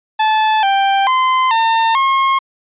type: tone with pitch steps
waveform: 40% pulse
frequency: 869 / 786 / 1033 / 905 / 1078 Hz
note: A5 / G5 / C6 / A5 / C#6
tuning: -22 / +4 / -22 / +48 / -49 cents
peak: -10 dBFS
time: 0.19-2.39 s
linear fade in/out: 10 ms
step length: 440 ms
effects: resampled to 8000 Hz